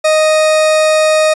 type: tone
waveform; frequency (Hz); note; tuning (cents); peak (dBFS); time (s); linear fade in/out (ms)
40% pulse; 622.3; D#5; 0; -7; 0.04-1.34; 10
effects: resampled to 24000 Hz